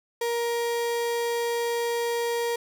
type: tone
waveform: 35% pulse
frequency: 470.3 Hz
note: A#4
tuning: 15 cents sharp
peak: -23 dBFS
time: 0.21-2.56 s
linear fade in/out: 5 ms
effects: none